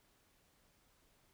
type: silence
effects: pink hiss -72 dBFS RMS until 1.33 s